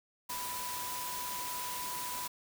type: tone in noise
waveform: sine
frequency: 987.8 Hz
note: B5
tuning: in tune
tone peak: -40 dBFS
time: 0.29-2.28 s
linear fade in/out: 10 ms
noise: white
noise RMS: -40 dBFS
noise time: 0.29-2.28 s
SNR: -3 dB
effects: none